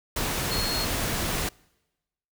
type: tone in noise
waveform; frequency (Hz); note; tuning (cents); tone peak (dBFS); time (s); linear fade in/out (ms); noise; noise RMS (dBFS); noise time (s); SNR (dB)
sine; 4289; C8; +42; -29; 0.51-0.85; 5; pink; -28; 0.16-1.49; -4
effects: noise-tail reverb RT60 1.0 s tail -26 dB re dry